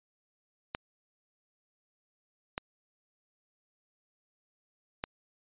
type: clicks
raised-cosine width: 0.3 ms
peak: -16 dBFS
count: 3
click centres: 0.749 / 2.579 / 5.039 s
effects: resampled to 8000 Hz